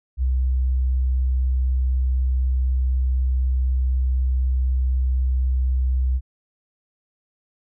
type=tone; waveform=sine; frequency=64 Hz; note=C2; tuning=38 cents flat; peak=-17 dBFS; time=0.17-6.21 s; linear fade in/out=50 ms; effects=none